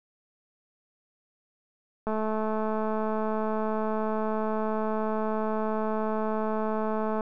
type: click train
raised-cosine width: 1 ms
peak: -17 dBFS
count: 1116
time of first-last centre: 2.07-7.208 s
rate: 217 Hz
effects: none